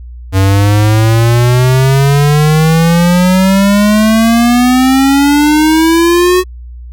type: exponential sweep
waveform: square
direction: up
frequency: 94.5 to 370 Hz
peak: -6 dBFS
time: 0.32-6.44 s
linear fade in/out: 50 ms
effects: added 60 Hz sine -25 dBFS peak until 6.92 s